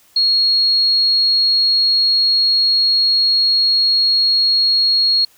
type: tone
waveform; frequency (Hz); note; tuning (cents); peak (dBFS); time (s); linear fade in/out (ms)
sine; 4300; C8; +47; -11; 0.16-5.25; 5
effects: white hiss -52 dBFS RMS until 5.37 s